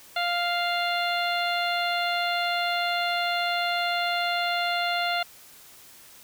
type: harmonic tone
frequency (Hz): 698.5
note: F5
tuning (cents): 0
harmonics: 1 / 2 / 3 / 4 / 5 / 6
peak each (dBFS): -27 / -30 / -32 / -33 / -34 / -35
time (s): 0.16-5.23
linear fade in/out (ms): 5
effects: white hiss -50 dBFS RMS until 6.23 s

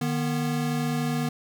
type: tone pair together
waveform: square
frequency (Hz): 152.21 / 242.4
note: D#3 / B3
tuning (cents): -38 / -32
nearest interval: minor sixth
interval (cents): 806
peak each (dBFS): -28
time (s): 0.01-1.29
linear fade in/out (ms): 5
effects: none

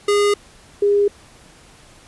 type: tone pair in turn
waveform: square / sine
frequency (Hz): 409.5 / 406.7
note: G#4 / G#4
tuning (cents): -24 / -36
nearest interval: unison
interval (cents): 12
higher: first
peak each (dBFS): -14 / -12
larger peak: second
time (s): 0.08-0.34 / 0.82-1.08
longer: neither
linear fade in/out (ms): 5
effects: pink hiss -47 dBFS RMS until 2.07 s + resampled to 24000 Hz

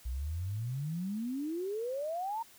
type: exponential sweep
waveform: sine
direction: up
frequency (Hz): 58.5 to 939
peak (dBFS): -33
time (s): 0.05-2.43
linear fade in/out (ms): 10
effects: white hiss -58 dBFS RMS until 2.58 s

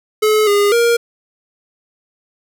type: tone with pitch steps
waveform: square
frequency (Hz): 429.2 / 408 / 469.7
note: A4 / G#4 / A#4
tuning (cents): -43 / -31 / +13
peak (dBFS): -11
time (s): 0.22-0.97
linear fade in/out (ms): 10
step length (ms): 250
effects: none

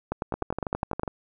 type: two click trains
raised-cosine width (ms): 1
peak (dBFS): -15 / -13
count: 10 / 10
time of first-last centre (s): 0.34-1.078 / 0.12-1.034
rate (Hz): 12.2 / 9.85
effects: none

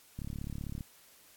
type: click train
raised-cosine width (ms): 5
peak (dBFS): -27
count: 23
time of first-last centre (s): 0.19-0.808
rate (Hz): 35.6
effects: white hiss -60 dBFS RMS until 1.36 s + AAC 64 kbps

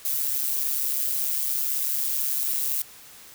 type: noise with amplitude modulation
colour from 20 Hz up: violet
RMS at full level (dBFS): -23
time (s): 0.05-2.82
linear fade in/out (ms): 2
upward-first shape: sine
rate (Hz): 138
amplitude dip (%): 65
effects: white hiss -47 dBFS RMS until 3.34 s

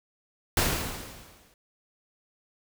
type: noise with exponential decay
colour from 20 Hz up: pink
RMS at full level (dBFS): -22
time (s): 0.57-1.54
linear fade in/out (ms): 2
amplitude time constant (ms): 210
effects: none

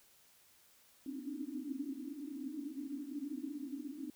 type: band-pass noise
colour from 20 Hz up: pink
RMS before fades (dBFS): -43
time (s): 1.06-4.1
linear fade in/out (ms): 2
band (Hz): 260 to 300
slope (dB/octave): 96
effects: white hiss -66 dBFS RMS until 4.15 s

